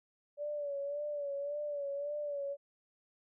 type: tone with vibrato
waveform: sine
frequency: 576 Hz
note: D5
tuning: 34 cents flat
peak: -35 dBFS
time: 0.37-2.57 s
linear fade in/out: 50 ms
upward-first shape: sine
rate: 1.8 Hz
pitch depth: 52 cents each way
effects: none